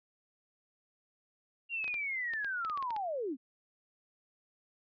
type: linear sweep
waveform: sine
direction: down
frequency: 2795 to 233.1 Hz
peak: -33 dBFS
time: 1.69-3.37 s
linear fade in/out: 50 ms
type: clicks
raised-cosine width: 0.2 ms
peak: -27 dBFS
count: 11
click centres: 1.843 / 1.879 / 1.942 / 2.336 / 2.446 / 2.649 / 2.698 / 2.775 / 2.826 / 2.906 / 2.964 s
effects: resampled to 11025 Hz